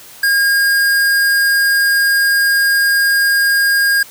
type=tone; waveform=square; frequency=1622 Hz; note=G#6; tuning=41 cents flat; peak=-11 dBFS; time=0.23-4.03 s; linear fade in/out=5 ms; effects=white hiss -38 dBFS RMS until 4.1 s